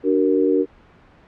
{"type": "chord", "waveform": "sine", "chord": "D augmented", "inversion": "none", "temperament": "equal with one note detuned", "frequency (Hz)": [293.7, 374.9, 466.2], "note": ["D4", "F#4", "A#4"], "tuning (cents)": [0, 23, 0], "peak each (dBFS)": -19, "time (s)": [0.03, 0.66], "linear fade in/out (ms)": 50, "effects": ["pink hiss -50 dBFS RMS until 1.27 s", "low-pass 2000 Hz 12 dB/octave"]}